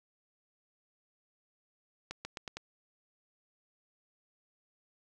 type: accelerating click train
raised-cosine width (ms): 0.2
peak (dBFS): -22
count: 5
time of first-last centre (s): 2.11-2.57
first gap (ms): 140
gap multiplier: 0.87
effects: none